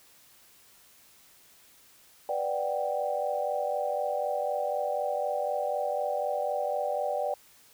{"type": "chord", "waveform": "sine", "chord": "G major seventh", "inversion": "first", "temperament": "equal", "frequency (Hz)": [493.9, 587.3, 740, 784], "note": ["B4", "D5", "F#5", "G5"], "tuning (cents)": [0, 0, 0, 0], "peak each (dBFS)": [-35, -30, -35, -33], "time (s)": [2.29, 7.34], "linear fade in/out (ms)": 2, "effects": ["white hiss -58 dBFS RMS until 7.73 s"]}